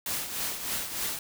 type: noise with tremolo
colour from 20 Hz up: white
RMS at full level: -30 dBFS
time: 0.06-1.19 s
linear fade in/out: 2 ms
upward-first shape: triangle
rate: 3.3 Hz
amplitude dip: 65%
effects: none